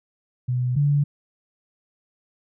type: tone pair in turn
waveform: sine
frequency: 124.9 / 144.1 Hz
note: B2 / D3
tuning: +20 / -33 cents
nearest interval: major second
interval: 247 cents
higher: second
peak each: -20 / -16 dBFS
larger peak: second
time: 0.48-0.76 / 0.76-1.04 s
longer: neither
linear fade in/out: 10 ms
effects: none